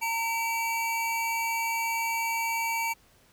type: tone pair together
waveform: square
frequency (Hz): 912.8 / 2300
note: A#5 / D7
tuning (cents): -37 / -37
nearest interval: octave + major third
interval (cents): 1600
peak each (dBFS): -30 / -31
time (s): 0.01-2.94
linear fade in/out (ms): 20
effects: pink hiss -61 dBFS RMS until 3.32 s